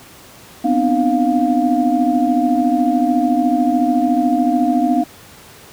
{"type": "tone cluster", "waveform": "sine", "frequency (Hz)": [246.8, 260.6, 303.4, 703], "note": ["B3", "C4", "D#4", "F5"], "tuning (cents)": [-1, -7, -44, 11], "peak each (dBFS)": -18, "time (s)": [0.64, 5.04], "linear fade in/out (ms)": 10, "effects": ["pink hiss -41 dBFS RMS until 5.72 s", "high-pass 80 Hz 12 dB/octave"]}